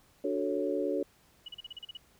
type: chord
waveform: sine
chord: D major seventh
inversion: none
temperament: equal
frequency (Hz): 293.7 / 370 / 440 / 554.4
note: D4 / F#4 / A4 / C#5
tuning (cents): 0 / 0 / 0 / 0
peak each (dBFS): -34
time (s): 0.24-1.03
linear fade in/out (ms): 5
type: tone bursts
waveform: sine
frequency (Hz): 2930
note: F#7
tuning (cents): -18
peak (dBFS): -39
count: 9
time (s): 1.46-1.972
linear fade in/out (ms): 5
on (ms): 24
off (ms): 37
effects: pink hiss -64 dBFS RMS until 2.19 s